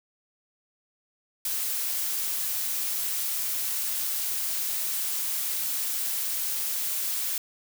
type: noise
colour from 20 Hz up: blue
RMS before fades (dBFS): -29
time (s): 1.45-7.38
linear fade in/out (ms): 2
effects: none